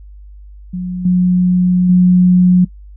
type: tone with level steps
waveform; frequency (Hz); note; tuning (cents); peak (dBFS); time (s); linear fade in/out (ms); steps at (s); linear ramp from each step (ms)
sine; 180.7; F#3; -41; -18 / -8 / -5; 0.73-2.65; 10; 1.05 / 1.89; 5
effects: noise-tail reverb RT60 0.1 s tail -22 dB re dry + added 50 Hz sine -33 dBFS peak until 2.96 s